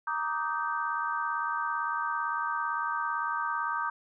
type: chord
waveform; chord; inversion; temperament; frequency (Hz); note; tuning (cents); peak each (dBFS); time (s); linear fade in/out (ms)
sine; Eb major seventh; second; just; 933.4 / 1166.7 / 1244.5 / 1555.6; Bb5 / D6 / Eb6 / G6; +2 / -12 / 0 / -14; -34; 0.07-3.9; 5
effects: none